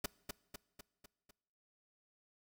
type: noise with echo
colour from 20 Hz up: pink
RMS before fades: -36 dBFS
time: 0.04-0.06 s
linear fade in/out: 5 ms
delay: 250 ms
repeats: 5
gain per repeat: -5 dB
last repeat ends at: 1.31 s
effects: noise-tail reverb RT60 1.0 s tail -23 dB re dry